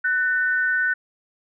sine tone pair together, 1497 / 1809.7 Hz, F#6 / A6, +20 / +48 cents, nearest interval minor third, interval 328 cents, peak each -19 / -26 dBFS, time 0.04-0.94 s, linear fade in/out 10 ms, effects none

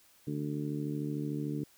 harmonic tone, 73.42 Hz, D2, in tune, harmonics 2 / 3 / 4 / 5 / 6, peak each -36 / -41 / -36 / -44 / -45 dBFS, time 0.27-1.64 s, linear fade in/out 5 ms, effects white hiss -63 dBFS RMS until 1.77 s

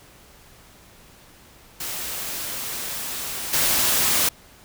white noise with level steps, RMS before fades -30 / -20 dBFS, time 1.8-4.29 s, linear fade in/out 5 ms, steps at 3.53 s, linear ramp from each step 5 ms, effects pink hiss -50 dBFS RMS until 4.64 s

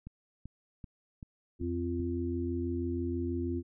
click train, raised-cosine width 5 ms, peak -31 dBFS, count 6, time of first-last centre 0.07-2.001 s, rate 2.59 Hz
harmonic tone, 86.2 Hz, F2, 22 cents flat, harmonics 1 / 3 / 4, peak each -35 / -35 / -35 dBFS, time 1.59-3.63 s, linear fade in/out 50 ms
effects none

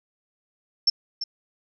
sine tone with echo, 5390 Hz, E8, 38 cents sharp, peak -15 dBFS, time 0.87-0.9 s, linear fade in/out 5 ms, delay 340 ms, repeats 1, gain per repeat -11 dB, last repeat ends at 1.24 s, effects none

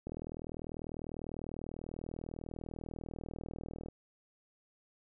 click train, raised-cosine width 2 ms, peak -29 dBFS, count 154, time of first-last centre 0.07-3.885 s, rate 40.1 Hz, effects none

